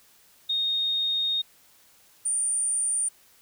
sine tone pair in turn, 3707 / 9065 Hz, A#7 / C#9, -10 / +38 cents, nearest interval octave + minor third, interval 1548 cents, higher second, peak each -23 dBFS, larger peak neither, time 0.49-1.42 / 2.25-3.09 s, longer first, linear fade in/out 10 ms, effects white hiss -58 dBFS RMS until 3.41 s

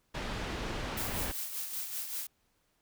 pink low-pass noise, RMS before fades -37 dBFS, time 0.14-1.32 s, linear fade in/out 10 ms, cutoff 4000 Hz, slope 12 dB/octave
blue noise with tremolo, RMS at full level -36 dBFS, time 0.97-2.27 s, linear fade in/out 5 ms, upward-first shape sine, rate 5.2 Hz, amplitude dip 50%
effects pink hiss -74 dBFS RMS until 2.81 s

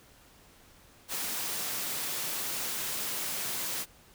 white high-pass noise, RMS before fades -34 dBFS, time 1.08-3.86 s, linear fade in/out 50 ms, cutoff 110 Hz, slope 96 dB/octave, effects pink hiss -58 dBFS RMS until 4.14 s

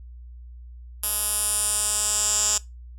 10% pulse tone with band-pass filter sweep, 210 Hz, G#3, 19 cents sharp, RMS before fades -24 dBFS, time 1.03-2.58 s, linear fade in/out 5 ms, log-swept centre 11000 to 7100 Hz, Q 4.8, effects noise-tail reverb RT60 0.2 s tail -19 dB re dry + added 60 Hz sine -39 dBFS peak until 2.98 s

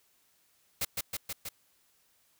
white noise with echo, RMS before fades -31 dBFS, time 0.81-0.85 s, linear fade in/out 5 ms, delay 160 ms, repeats 4, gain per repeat -2 dB, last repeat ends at 1.49 s, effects white hiss -69 dBFS RMS until 2.39 s

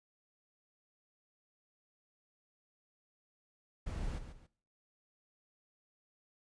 brown noise with echo, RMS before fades -39 dBFS, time 3.86-4.19 s, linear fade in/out 10 ms, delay 140 ms, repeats 2, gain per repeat -9 dB, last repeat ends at 4.47 s, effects noise-tail reverb RT60 0.5 s tail -19 dB re dry + resampled to 22050 Hz

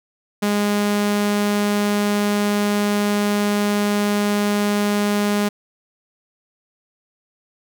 sawtooth tone, 205.9 Hz, G#3, 15 cents flat, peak -13 dBFS, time 0.42-5.49 s, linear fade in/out 10 ms, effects none

